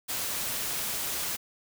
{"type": "noise", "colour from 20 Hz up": "white", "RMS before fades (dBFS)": -32, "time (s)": [0.08, 1.37], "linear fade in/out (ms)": 20, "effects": []}